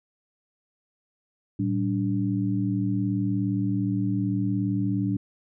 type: tone cluster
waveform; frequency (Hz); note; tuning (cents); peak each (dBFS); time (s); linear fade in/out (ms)
sine; 113.5 / 192.8 / 290.2; A#2 / G3 / D4; -46 / -28 / -21; -27; 1.59-5.17; 5
effects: none